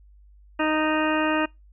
harmonic tone, 310 Hz, D#4, 6 cents flat, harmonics 1 / 2 / 3 / 4 / 5 / 6 / 8 / 9, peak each -24 / -27 / -29 / -30 / -31 / -32 / -33 / -34 dBFS, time 0.59-1.46 s, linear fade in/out 10 ms, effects noise-tail reverb RT60 0.2 s tail -25 dB re dry + added 50 Hz sine -49 dBFS peak until 1.72 s

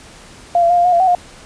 sine tone with pitch steps, 695 / 681 / 706 / 697 / 720 / 687 / 751 / 711 Hz, F5 / F5 / F5 / F5 / F#5 / F5 / F#5 / F5, -9 / -44 / +19 / -4 / -47 / -29 / +26 / +31 cents, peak -9 dBFS, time 0.55-1.15 s, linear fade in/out 2 ms, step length 75 ms, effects pink hiss -40 dBFS RMS until 1.45 s + resampled to 22050 Hz

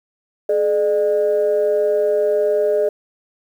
sine tone pair together, 424.5 / 603 Hz, G#4 / D5, +38 / +46 cents, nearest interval tritone, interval 608 cents, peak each -16 dBFS, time 0.49-2.89 s, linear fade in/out 5 ms, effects tanh soft clip ceiling -8 dBFS + 8-bit

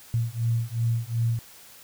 sine beating tone pair, 114.7 / 117.4 Hz, A#2 / A#2, -28 / +13 cents, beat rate 2.7 Hz, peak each -26 dBFS, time 0.14-1.39 s, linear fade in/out 0 ms, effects white hiss -49 dBFS RMS until 1.83 s

